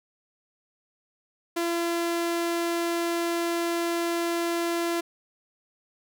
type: tone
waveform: sawtooth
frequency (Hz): 340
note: F4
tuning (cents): -46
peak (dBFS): -21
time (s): 1.56-5.01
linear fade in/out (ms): 10
effects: none